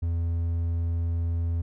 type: tone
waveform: triangle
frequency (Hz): 84.2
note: E2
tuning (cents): +37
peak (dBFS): -22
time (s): 0.02-1.62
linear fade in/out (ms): 10
effects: none